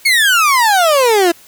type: exponential sweep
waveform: 30% pulse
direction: down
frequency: 2236 to 329.6 Hz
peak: -6 dBFS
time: 0.05-1.32 s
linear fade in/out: 10 ms
effects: white hiss -43 dBFS RMS until 1.47 s